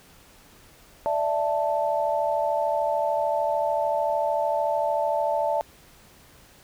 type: chord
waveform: sine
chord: D suspended second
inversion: none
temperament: just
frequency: 587.3 / 660.7 / 881 Hz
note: D5 / E5 / A5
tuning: 0 / +4 / +2 cents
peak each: -26 dBFS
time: 1.06-5.61 s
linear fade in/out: 0 ms
effects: pink hiss -53 dBFS RMS until 6.63 s